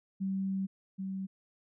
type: tone pair in turn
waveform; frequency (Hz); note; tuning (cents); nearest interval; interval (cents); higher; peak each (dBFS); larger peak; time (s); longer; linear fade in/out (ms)
sine; 192.6 / 191.61; G3 / G3; -30 / -39; unison; 9; first; -30 / -34; first; 0.2-0.67 / 0.98-1.27; first; 20
effects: none